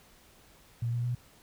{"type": "tone with pitch steps", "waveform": "sine", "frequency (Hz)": [117.5, 119.9, 122.35], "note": ["A#2", "A#2", "B2"], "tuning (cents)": [14, 49, -16], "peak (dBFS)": -28, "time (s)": [0.82, 1.15], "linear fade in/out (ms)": 5, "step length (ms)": 110, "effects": ["pink hiss -59 dBFS RMS until 1.42 s"]}